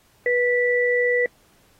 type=tone pair together; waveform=sine; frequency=488.8 / 1964.8 Hz; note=B4 / B6; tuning=-18 / -9 cents; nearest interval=2 octaves; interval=2409 cents; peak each=-19 / -21 dBFS; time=0.26-1.26 s; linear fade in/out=2 ms; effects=pink hiss -59 dBFS RMS until 1.79 s + AAC 48 kbps